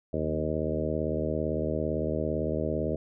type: harmonic tone with a mistuned harmonic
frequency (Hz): 77.78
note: D#2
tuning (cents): 0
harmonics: 1 / 2 / 3 / 4 / 5 / 6 / 7 / 8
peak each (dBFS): -35 / -35 / -35 / -35 / -35 / -35 / -35 / -35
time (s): 0.13-2.96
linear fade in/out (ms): 5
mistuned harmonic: 2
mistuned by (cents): -27
effects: none